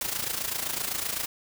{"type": "noise with amplitude modulation", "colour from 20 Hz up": "white", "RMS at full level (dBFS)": -28, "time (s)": [0.01, 1.26], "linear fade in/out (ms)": 2, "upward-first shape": "sine", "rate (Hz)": 27.8, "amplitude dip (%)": 70, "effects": []}